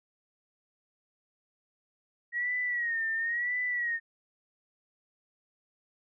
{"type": "tone with vibrato", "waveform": "sine", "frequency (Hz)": 1892, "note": "A#6", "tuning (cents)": 25, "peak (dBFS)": -28, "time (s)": [2.32, 4], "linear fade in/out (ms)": 50, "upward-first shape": "sine", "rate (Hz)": 0.97, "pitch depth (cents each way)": 88, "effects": []}